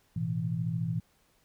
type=chord; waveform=sine; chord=A suspended second; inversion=none; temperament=equal; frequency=110 / 123.47 / 164.81 Hz; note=A2 / B2 / E3; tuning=0 / 0 / 0 cents; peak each=-35 / -34 / -31 dBFS; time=0.16-1 s; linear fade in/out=5 ms; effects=pink hiss -68 dBFS RMS until 1.44 s